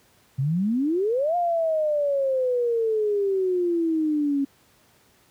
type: exponential two-way sweep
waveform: sine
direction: up then down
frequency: 127.2 to 711 to 273.9 Hz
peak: -20 dBFS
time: 0.38-4.45 s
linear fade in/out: 10 ms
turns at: 1.36 s
effects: pink hiss -59 dBFS RMS until 5.3 s + high-pass 80 Hz 12 dB/octave